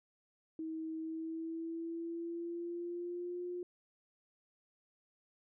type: tone with pitch glide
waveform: sine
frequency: 320 to 355.1 Hz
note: D#4 to F4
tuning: +49 to +29 cents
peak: -38 dBFS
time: 0.59-3.63 s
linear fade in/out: 2 ms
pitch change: +180 cents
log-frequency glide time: 0.99-3.43 s
effects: none